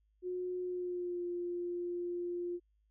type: tone with pitch glide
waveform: sine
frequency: 362.5 to 350.8 Hz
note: F#4 to F4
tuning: -35 to +8 cents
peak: -35 dBFS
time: 0.22-2.6 s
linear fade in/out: 50 ms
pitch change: -57 cents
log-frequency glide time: 0.61-1.24 s
effects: added 52 Hz sine -70 dBFS peak until 2.9 s